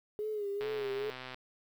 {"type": "tone with vibrato", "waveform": "sine", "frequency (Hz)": 415.3, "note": "G#4", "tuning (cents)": 0, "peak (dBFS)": -33, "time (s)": [0.19, 1.1], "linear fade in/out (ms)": 0, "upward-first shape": "sine", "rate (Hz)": 2.4, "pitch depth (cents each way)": 68}
{"type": "click train", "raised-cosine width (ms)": 0.3, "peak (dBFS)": -27, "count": 95, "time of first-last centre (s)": [0.61, 1.344], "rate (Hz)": 128}
{"effects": ["10-bit"]}